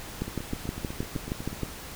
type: two click trains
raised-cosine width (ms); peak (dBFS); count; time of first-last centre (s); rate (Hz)
3; -16 / -23; 10 / 11; 0.22-1.633 / 0.28-1.53; 6.37 / 8
effects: pink hiss -41 dBFS RMS until 1.95 s